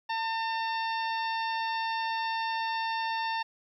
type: harmonic tone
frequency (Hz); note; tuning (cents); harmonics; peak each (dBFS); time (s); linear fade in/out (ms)
902; A5; +43; 1 / 2 / 3 / 4 / 5 / 6; -30 / -36 / -40 / -42 / -44 / -46; 0.09-3.43; 10
effects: 11-bit